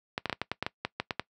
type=clicks; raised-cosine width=0.3 ms; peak=-13 dBFS; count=12; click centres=0.179 / 0.257 / 0.297 / 0.328 / 0.416 / 0.516 / 0.626 / 0.665 / 0.85 / 1 / 1.108 / 1.196 s; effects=noise-tail reverb RT60 0.1 s tail -21 dB re dry + high-pass 80 Hz 12 dB/octave